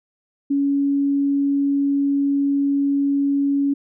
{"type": "tone", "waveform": "sine", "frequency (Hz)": 280.4, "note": "C#4", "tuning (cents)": 20, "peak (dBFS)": -16, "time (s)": [0.5, 3.74], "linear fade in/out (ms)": 10, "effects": []}